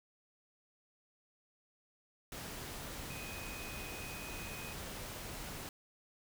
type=tone in noise; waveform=sine; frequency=2504 Hz; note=D#7; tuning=10 cents sharp; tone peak=-49 dBFS; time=3.1-4.73 s; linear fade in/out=2 ms; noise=pink; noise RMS=-45 dBFS; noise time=2.32-5.69 s; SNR=-7 dB; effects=none